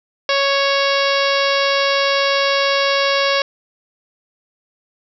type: harmonic tone with a mistuned harmonic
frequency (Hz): 554.4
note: C#5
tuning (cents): 0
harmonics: 1 / 2 / 3 / 4 / 5 / 6 / 7 / 8 / 9 / 10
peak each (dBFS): -18 / -21 / -23 / -24 / -25 / -26 / -26 / -27 / -28 / -28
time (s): 0.29-3.42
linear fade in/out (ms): 2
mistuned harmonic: 8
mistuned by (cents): +23
effects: none